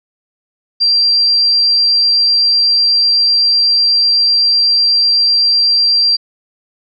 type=tone; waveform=sine; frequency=4727 Hz; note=D8; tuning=10 cents sharp; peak=-8 dBFS; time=0.8-6.17 s; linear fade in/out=20 ms; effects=none